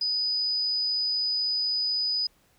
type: tone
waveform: sine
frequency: 4978 Hz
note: D#8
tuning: in tune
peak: -24 dBFS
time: 0.01-2.27 s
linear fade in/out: 5 ms
effects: pink hiss -64 dBFS RMS until 2.58 s